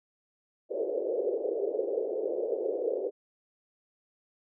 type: band-pass noise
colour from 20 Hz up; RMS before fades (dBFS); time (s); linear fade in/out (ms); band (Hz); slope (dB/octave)
pink; -31; 0.69-3.11; 50; 390 to 540; 48
effects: none